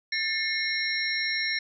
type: tone cluster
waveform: sine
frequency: 1780 / 2154 / 3903 / 4159 / 5540 Hz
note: A6 / C7 / B7 / C8 / F8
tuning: +20 / +50 / -21 / -11 / -15 cents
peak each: -31 / -29 / -37 / -36 / -32 dBFS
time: 0.12-1.59 s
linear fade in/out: 5 ms
effects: none